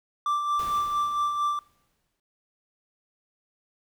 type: tone with tremolo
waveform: triangle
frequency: 1174.7 Hz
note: D6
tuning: in tune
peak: -20 dBFS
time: 0.26-1.59 s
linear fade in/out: 2 ms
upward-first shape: sine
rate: 4.4 Hz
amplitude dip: 45%
type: noise with exponential decay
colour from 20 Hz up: pink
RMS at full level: -40 dBFS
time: 0.59-2.2 s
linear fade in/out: 2 ms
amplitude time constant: 350 ms
effects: noise-tail reverb RT60 0.6 s tail -26 dB re dry